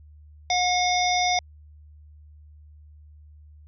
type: harmonic tone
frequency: 722 Hz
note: F#5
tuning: 43 cents flat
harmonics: 1 / 3 / 5 / 7 / 8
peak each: -22 / -27 / -29 / -30 / -31 dBFS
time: 0.5-1.39 s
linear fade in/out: 2 ms
effects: added 75 Hz sine -46 dBFS peak until 3.67 s